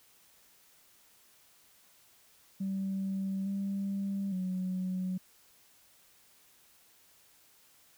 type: tone with pitch steps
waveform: sine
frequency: 193.2 / 197.2 / 185 Hz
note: G3 / G3 / F#3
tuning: -25 / +11 / 0 cents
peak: -30 dBFS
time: 2.6-5.18 s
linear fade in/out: 10 ms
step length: 860 ms
effects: tanh soft clip ceiling -27 dBFS + white hiss -63 dBFS RMS until 7.97 s